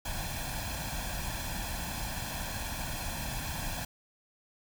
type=noise with comb filter; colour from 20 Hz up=pink; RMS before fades=-36 dBFS; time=0.05-3.85 s; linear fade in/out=5 ms; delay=1.2 ms; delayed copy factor=+0.75; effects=none